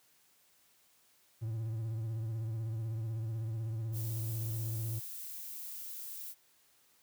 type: tone with vibrato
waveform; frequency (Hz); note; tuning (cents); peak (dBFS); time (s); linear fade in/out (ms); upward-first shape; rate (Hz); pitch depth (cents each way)
triangle; 111.8; A2; +28; -32; 1.41-5; 20; triangle; 16; 72
type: noise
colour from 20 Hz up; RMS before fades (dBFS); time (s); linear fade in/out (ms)
violet; -44; 3.92-6.35; 50
effects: white hiss -68 dBFS RMS until 7.02 s + high-pass 60 Hz 12 dB/octave